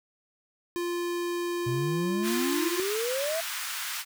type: tone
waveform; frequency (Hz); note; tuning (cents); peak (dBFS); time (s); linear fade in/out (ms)
square; 348.1; F4; -6; -29; 0.76-2.8; 0
type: exponential sweep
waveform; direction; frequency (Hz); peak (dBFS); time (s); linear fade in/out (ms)
triangle; up; 121.6 to 676; -26; 1.66-3.41; 10
type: high-pass noise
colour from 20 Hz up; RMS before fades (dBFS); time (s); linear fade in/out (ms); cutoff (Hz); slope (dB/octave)
pink; -34; 2.22-4.05; 50; 1200; 24
effects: none